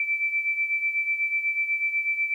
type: beating tone pair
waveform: sine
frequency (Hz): 2326 / 2334.1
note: D7 / D7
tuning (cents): -17 / -11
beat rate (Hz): 8.1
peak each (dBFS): -24 / -30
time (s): 0-2.34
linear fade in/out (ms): 2
effects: 10-bit